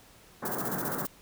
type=band-pass noise; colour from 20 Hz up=pink; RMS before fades=-35 dBFS; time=0.42-1.06 s; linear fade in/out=10 ms; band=130 to 1700 Hz; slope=48 dB/octave
type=noise with tremolo; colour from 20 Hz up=violet; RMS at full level=-34 dBFS; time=0.45-1.07 s; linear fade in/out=5 ms; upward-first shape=square; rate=15 Hz; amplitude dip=65%
effects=pink hiss -56 dBFS RMS until 1.21 s